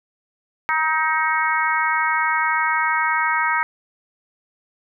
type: harmonic tone with a mistuned harmonic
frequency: 314.4 Hz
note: D#4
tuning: 18 cents sharp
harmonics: 3 / 4 / 5 / 6 / 7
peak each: -22 / -23 / -24 / -25 / -25 dBFS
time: 0.69-3.63 s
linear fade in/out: 0 ms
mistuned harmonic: 4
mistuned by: +18 cents
effects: none